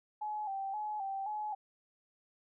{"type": "tone with vibrato", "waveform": "sine", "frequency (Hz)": 813, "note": "G#5", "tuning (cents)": -37, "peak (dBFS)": -35, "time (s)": [0.21, 1.55], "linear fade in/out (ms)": 10, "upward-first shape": "square", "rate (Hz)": 1.9, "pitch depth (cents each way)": 72, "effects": []}